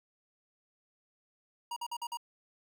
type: tone bursts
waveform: square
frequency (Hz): 950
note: A#5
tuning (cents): +33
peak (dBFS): -36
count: 5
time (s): 1.71-2.172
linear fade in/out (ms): 5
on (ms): 54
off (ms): 48
effects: none